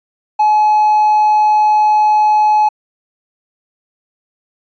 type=tone; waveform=triangle; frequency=850 Hz; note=G#5; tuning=40 cents sharp; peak=-5 dBFS; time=0.39-2.69 s; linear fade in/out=10 ms; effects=tanh soft clip ceiling -3 dBFS + resampled to 16000 Hz